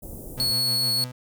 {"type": "band-stop noise", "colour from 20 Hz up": "pink", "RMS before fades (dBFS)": -38, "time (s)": [0.02, 0.53], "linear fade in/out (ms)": 10, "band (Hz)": [600, 9600], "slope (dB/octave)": 24}
{"type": "tone with tremolo", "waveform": "35% pulse", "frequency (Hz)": 125.6, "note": "B2", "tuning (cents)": 30, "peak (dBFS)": -29, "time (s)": [0.37, 1.12], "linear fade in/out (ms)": 10, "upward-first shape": "sine", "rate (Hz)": 6.5, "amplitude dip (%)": 40}
{"type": "tone", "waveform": "40% pulse", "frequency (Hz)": 4377, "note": "C#8", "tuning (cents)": -23, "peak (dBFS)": -20, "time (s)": [0.4, 1.04], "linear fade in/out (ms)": 0}
{"effects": []}